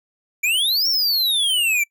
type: exponential two-way sweep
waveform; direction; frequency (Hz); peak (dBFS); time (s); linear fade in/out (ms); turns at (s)
square; up then down; 2300 to 5588 to 2300; -17; 0.43-1.84; 10; 0.88
effects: noise-tail reverb RT60 0.1 s tail -25 dB re dry